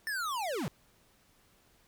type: linear sweep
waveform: square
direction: down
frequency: 1802 to 110 Hz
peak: -33 dBFS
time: 0.07-0.68 s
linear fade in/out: 0 ms
effects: pink hiss -66 dBFS RMS until 1.87 s